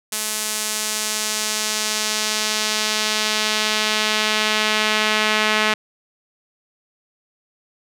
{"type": "tone with band-pass filter sweep", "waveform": "sawtooth", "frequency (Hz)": 214.8, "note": "A3", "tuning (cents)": -41, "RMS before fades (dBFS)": -21, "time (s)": [0.12, 5.74], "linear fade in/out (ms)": 5, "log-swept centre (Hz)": [9300, 2400], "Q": 1, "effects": []}